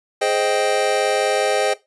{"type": "chord", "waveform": "square", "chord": "Ab major seventh", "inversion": "none", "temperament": "equal with one note detuned", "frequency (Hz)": [418.4, 523.3, 622.3, 784], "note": ["Ab4", "C5", "Eb5", "G5"], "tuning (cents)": [13, 0, 0, 0], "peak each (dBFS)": -23, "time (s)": [0.21, 1.74], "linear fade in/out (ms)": 10, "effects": ["noise-tail reverb RT60 0.2 s tail -17 dB re dry", "resampled to 24000 Hz"]}